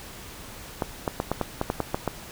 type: clicks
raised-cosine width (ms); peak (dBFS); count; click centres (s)
1; -10; 10; 0.822 / 1.078 / 1.201 / 1.316 / 1.413 / 1.614 / 1.701 / 1.803 / 1.945 / 2.077
effects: pink hiss -42 dBFS RMS until 2.31 s